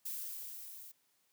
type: noise with level ramp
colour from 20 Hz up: violet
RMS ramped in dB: -40 to -52 dBFS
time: 0.05-0.92 s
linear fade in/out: 10 ms
effects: white hiss -75 dBFS RMS until 1.32 s + high-pass 100 Hz 12 dB/octave